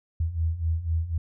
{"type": "beating tone pair", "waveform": "sine", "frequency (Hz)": [79.4, 83.4], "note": ["D#2", "E2"], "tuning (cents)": [36, 21], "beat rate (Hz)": 4, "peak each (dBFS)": [-29, -25], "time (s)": [0.2, 1.18], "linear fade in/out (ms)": 5, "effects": []}